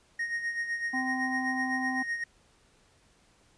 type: tone with tremolo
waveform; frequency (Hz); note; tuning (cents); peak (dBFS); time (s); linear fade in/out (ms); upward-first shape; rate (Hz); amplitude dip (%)
triangle; 1864.7; A#6; 0; -26; 0.19-2.24; 5; sine; 7.9; 60
type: harmonic tone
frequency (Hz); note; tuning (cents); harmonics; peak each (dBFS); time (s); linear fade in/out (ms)
258.4; C4; -21; 1 / 3 / 4; -32 / -35 / -43; 0.93-2.03; 10
effects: pink hiss -64 dBFS RMS until 3.57 s + resampled to 22050 Hz